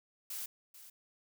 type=noise with echo; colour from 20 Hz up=blue; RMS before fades=-41 dBFS; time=0.3-0.46 s; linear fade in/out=5 ms; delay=440 ms; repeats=1; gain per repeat=-13 dB; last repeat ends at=0.9 s; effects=none